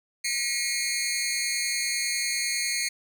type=tone with amplitude modulation; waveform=15% pulse; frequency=2168 Hz; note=C#7; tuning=39 cents flat; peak=-15 dBFS; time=0.24-2.89 s; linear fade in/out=10 ms; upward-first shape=sine; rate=250 Hz; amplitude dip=100%; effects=none